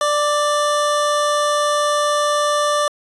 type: tone pair together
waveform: square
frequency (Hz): 590.6 / 1174.7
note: D5 / D6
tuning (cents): +10 / 0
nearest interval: octave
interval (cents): 1190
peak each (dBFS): -19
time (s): 0.01-2.88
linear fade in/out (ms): 2
effects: resampled to 24000 Hz